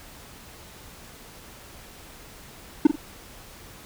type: tone with echo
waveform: triangle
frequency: 298.9 Hz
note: D4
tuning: 31 cents sharp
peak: -7 dBFS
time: 2.85-2.87 s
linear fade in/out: 5 ms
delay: 44 ms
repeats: 2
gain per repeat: -10 dB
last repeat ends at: 2.958 s
effects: pink hiss -46 dBFS RMS until 3.85 s